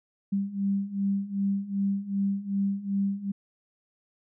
sine beating tone pair, 196.3 / 198.9 Hz, G3 / G3, +3 / +25 cents, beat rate 2.6 Hz, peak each -30 / -27 dBFS, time 0.32-3.32 s, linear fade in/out 10 ms, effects none

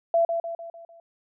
sine tone with echo, 672 Hz, E5, 33 cents sharp, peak -17 dBFS, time 0.14-0.25 s, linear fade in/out 2 ms, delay 150 ms, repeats 5, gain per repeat -6 dB, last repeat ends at 1 s, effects none

